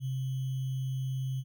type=tone with sample-and-hold; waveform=sine; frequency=131.6 Hz; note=C3; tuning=10 cents sharp; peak=-30 dBFS; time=0-1.44 s; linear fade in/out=50 ms; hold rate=3150 Hz; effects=none